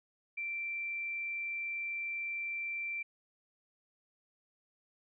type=tone; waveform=sine; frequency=2349 Hz; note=D7; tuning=in tune; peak=-35 dBFS; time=0.37-3.03 s; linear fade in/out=10 ms; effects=none